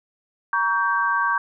sine chord, G diminished, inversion first, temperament just, 940.8 / 1128.9 / 1568 Hz, Bb5 / Db6 / G6, +16 / +31 / 0 cents, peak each -25 / -22 / -22 dBFS, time 0.53-1.38 s, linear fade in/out 2 ms, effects none

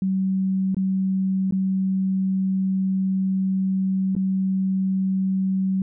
sine tone with dropouts, 190.3 Hz, F#3, 49 cents sharp, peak -19 dBFS, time 0.02-5.82 s, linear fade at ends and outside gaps 2 ms, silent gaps 0.746-0.767 / 1.51-1.523 / 4.152-4.164 s, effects none

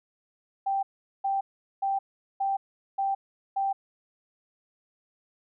sine tone bursts, 784 Hz, G5, in tune, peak -24 dBFS, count 6, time 0.66-3.73 s, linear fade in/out 10 ms, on 170 ms, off 410 ms, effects none

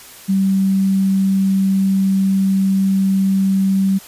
sine tone, 193 Hz, G3, 27 cents flat, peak -12 dBFS, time 0.28-3.99 s, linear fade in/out 20 ms, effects white hiss -39 dBFS RMS until 4.07 s + resampled to 32000 Hz

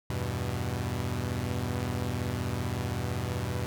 sawtooth chord, E minor, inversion none, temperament equal, 82.41 / 98 / 123.47 Hz, E2 / G2 / B2, 0 / 0 / 0 cents, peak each -32 / -30 / -29 dBFS, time 0.1-3.66 s, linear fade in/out 0 ms, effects none

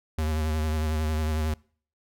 square tone with vibrato, 77.78 Hz, D#2, in tune, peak -25 dBFS, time 0.18-1.54 s, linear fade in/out 5 ms, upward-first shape sine, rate 11 Hz, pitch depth 35 cents each way, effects noise-tail reverb RT60 0.5 s tail -25 dB re dry

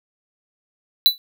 square tone with exponential decay, 3970 Hz, B7, 8 cents sharp, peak -6 dBFS, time 1.06-1.18 s, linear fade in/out 0 ms, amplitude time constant 24 ms, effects none

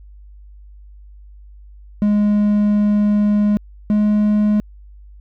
triangle tone pair in turn, 207.7 / 209.9 Hz, G#3 / G#3, 0 / +19 cents, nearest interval unison, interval 19 cents, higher second, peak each -10 dBFS, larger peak neither, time 2.02-3.57 / 3.9-4.6 s, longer first, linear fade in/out 0 ms, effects added 50 Hz sine -38 dBFS peak until 5.2 s

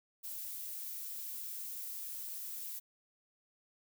violet noise, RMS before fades -43 dBFS, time 0.23-2.8 s, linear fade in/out 20 ms, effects none

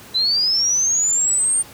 sine linear sweep, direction up, 3951 to 8870 Hz, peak -15 dBFS, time 0.14-1.63 s, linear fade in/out 20 ms, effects pink hiss -41 dBFS RMS until 1.73 s + high-pass 80 Hz 12 dB/octave

